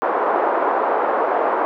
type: band-pass noise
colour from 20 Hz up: white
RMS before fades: -19 dBFS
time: 0.02-1.65 s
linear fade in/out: 0 ms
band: 370 to 1100 Hz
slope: 24 dB/octave
effects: none